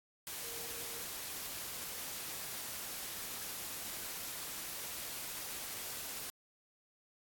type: tone in noise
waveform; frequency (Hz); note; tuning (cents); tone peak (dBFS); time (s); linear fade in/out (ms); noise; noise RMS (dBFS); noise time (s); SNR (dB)
sine; 466.2; A#4; 0; -54; 0.44-1.02; 0; white; -43; 0.27-6.3; -14
effects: AAC 64 kbps